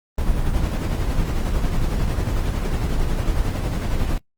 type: noise with tremolo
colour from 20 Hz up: brown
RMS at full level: -19 dBFS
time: 0.18-4.18 s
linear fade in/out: 2 ms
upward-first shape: sine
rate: 11 Hz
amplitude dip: 40%
effects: noise-tail reverb RT60 0.1 s tail -24 dB re dry + Opus 24 kbps